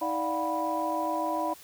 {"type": "tone cluster", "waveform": "sine", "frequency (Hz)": [317.7, 589, 703, 750, 983], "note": ["D#4", "D5", "F5", "F#5", "B5"], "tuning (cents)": [36, 5, 11, 23, -8], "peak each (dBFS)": [-33, -33, -34, -36, -30], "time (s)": [0.01, 1.54], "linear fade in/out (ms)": 10, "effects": ["tanh soft clip ceiling -17 dBFS", "white hiss -51 dBFS RMS until 1.63 s"]}